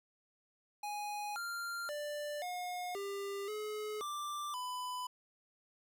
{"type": "tone with pitch steps", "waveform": "square", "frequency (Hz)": [830, 1391, 590, 719, 398.5, 425.1, 1179, 999], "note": ["G#5", "F6", "D5", "F#5", "G4", "G#4", "D6", "B5"], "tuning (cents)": [-1, -7, 8, -50, 28, 40, 6, 20], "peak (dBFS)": -39, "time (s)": [0.83, 5.07], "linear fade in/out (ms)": 5, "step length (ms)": 530, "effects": []}